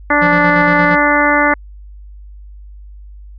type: harmonic tone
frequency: 292.5 Hz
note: D4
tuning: 7 cents flat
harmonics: 1 / 2 / 3 / 4 / 5 / 6 / 7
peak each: -17 / -17 / -17 / -17 / -17 / -17 / -17 dBFS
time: 0.1-1.54 s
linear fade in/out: 5 ms
type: tone with tremolo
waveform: square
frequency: 174.3 Hz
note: F3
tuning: 3 cents flat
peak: -16 dBFS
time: 0.21-0.96 s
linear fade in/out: 20 ms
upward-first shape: square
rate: 8.6 Hz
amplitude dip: 45%
effects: added 50 Hz sine -32 dBFS peak until 3.38 s + resampled to 11025 Hz